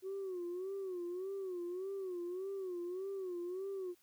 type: tone with vibrato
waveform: sine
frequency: 370 Hz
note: F#4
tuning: in tune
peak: -37 dBFS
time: 0.02-3.95 s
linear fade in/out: 50 ms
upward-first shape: sine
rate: 1.7 Hz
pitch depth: 110 cents each way
effects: tanh soft clip ceiling -36 dBFS + white hiss -71 dBFS RMS until 4.02 s